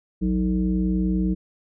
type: tone with frequency modulation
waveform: sine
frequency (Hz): 185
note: F#3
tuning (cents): 0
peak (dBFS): -19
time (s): 0.21-1.35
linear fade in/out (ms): 20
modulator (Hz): 130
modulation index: 1
effects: none